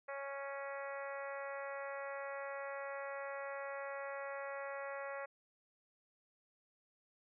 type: harmonic tone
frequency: 277.2 Hz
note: C#4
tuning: in tune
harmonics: 2 / 3 / 4 / 5 / 6 / 7 / 8 / 9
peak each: -44 / -51 / -50 / -51 / -53 / -51 / -57 / -60 dBFS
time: 0.08-5.26 s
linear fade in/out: 10 ms
effects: none